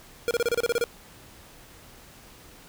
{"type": "tone bursts", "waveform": "square", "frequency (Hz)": 472.9, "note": "A#4", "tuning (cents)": 25, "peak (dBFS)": -22, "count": 10, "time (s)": [0.28, 0.84], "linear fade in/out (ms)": 0, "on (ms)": 29, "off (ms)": 30, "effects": ["pink hiss -50 dBFS RMS until 2.68 s"]}